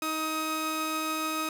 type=tone pair together; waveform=sawtooth; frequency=314 / 1262.9 Hz; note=D#4 / D#6; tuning=+16 / +25 cents; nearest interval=2 octaves; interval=2409 cents; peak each=-29 / -27 dBFS; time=0.02-1.49 s; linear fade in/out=2 ms; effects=none